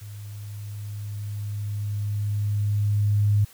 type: tone with level ramp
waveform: sine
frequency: 103.4 Hz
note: G#2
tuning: 7 cents flat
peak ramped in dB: -36 to -16 dBFS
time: 0.01-3.45 s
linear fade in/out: 10 ms
effects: white hiss -51 dBFS RMS until 3.53 s